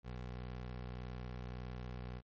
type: tone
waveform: 20% pulse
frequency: 61.74 Hz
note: B1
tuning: in tune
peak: -38 dBFS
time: 0.03-2.22 s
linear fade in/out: 50 ms
effects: low-pass 4000 Hz 12 dB/octave + MP3 32 kbps